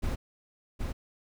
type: noise with echo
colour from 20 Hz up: brown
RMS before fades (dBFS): -30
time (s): 0.02-0.16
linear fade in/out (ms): 20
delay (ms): 770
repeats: 1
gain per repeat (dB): -3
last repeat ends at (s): 0.93
effects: none